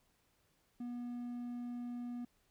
triangle tone, 242.2 Hz, B3, 34 cents flat, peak -38 dBFS, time 0.8-2.25 s, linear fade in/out 5 ms, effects pink hiss -75 dBFS RMS until 2.5 s

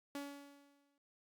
sawtooth tone with exponential decay, 283.2 Hz, C#4, 37 cents sharp, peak -37 dBFS, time 0.15-0.98 s, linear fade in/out 2 ms, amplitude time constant 180 ms, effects Opus 48 kbps

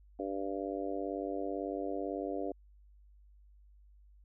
harmonic tone, 98 Hz, G2, in tune, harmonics 3 / 4 / 5 / 6 / 7, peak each -39 / -40 / -41 / -42 / -42 dBFS, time 0.19-2.52 s, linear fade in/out 5 ms, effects added 50 Hz sine -57 dBFS peak until 4.24 s

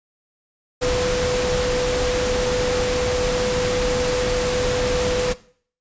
sine tone in noise, 497.7 Hz, B4, 13 cents sharp, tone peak -19 dBFS, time 0.81-5.34 s, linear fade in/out 20 ms, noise pink, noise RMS -24 dBFS, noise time 0.81-5.34 s, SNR +2 dB, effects noise-tail reverb RT60 0.5 s tail -18 dB re dry + resampled to 16000 Hz

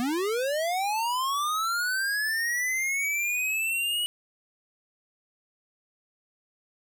square linear sweep, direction up, 233.1 to 2932 Hz, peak -26 dBFS, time 0-4.06 s, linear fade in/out 0 ms, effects none

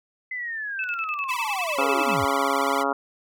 sine linear sweep, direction down, 2046 to 70.4 Hz, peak -28 dBFS, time 0.31-2.25 s, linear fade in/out 5 ms
sine tone with tremolo, 2618 Hz, E7, 13 cents flat, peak -26 dBFS, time 0.79-2.16 s, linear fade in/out 2 ms, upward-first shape square, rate 10 Hz, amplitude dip 75%
sawtooth tone with vibrato, 1069 Hz, C6, 37 cents sharp, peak -25 dBFS, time 1.28-2.84 s, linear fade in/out 20 ms, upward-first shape sine, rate 18 Hz, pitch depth 170 cents each way
harmonic tone, 138.59 Hz, C#3, in tune, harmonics 2 / 3 / 4 / 5 / 6 / 7 / 8 / 9 / 10, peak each -30 / -30 / -30 / -30 / -30 / -30 / -30 / -30 / -30 dBFS, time 1.78-2.93 s, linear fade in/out 5 ms
effects none

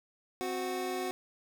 25% pulse tone pair together, 260 / 368.2 Hz, C4 / F#4, -11 / -8 cents, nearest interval tritone, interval 603 cents, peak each -36 / -30 dBFS, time 0.41-1.11 s, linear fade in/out 0 ms, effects none

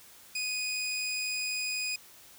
20% pulse tone, 2488 Hz, D#7, 1 cent flat, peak -26 dBFS, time 0.35-1.96 s, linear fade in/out 5 ms, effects white hiss -54 dBFS RMS until 2.38 s

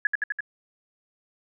sine tone with echo, 1689 Hz, G#6, 29 cents sharp, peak -18 dBFS, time 0.05-0.07 s, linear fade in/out 2 ms, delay 84 ms, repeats 4, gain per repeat -2 dB, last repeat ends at 0.406 s, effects none

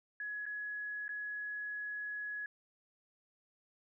sine tone with dropouts, 1683 Hz, G#6, 23 cents sharp, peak -38 dBFS, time 0.2-2.46 s, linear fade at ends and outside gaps 2 ms, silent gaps 0.456-0.463 / 1.081-1.091 s, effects none

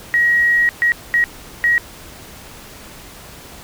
sine tone bursts at uneven times, 1900 Hz, A#6, 33 cents sharp, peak -11 dBFS, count 4, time 0.14-0.69 / 0.82-0.92 / 1.14-1.24 / 1.64-1.78 s, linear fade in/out 0 ms, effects pink hiss -38 dBFS RMS until 3.63 s

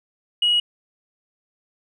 sine tone, 2903 Hz, F#7, 34 cents flat, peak -14 dBFS, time 0.42-0.6 s, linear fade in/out 5 ms, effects tanh soft clip ceiling -12 dBFS

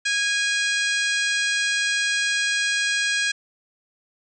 harmonic tone with a mistuned harmonic, 823 Hz, G#5, 16 cents flat, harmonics 2 / 3 / 4 / 5 / 6 / 7 / 8 / 9 / 10, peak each -23 / -27 / -29 / -31 / -33 / -34 / -35 / -36 / -37 dBFS, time 0.05-3.32 s, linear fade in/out 10 ms, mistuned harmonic 9, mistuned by +59 cents, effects none

